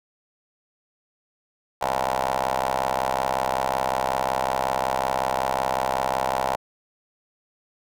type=ring-modulated tone; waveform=15% pulse; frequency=65.41 Hz; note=C2; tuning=in tune; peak=-13 dBFS; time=1.81-6.56 s; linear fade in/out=10 ms; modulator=776 Hz; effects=none